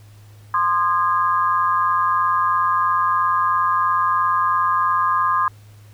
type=tone cluster; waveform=sine; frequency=1044 / 1221 / 1645 Hz; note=C6 / D#6 / G#6; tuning=-4 / -33 / -17 cents; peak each=-18 / -19 / -27 dBFS; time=0.54-5.48 s; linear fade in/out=2 ms; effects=added 104 Hz sine -42 dBFS peak until 5.93 s + pink hiss -54 dBFS RMS until 5.93 s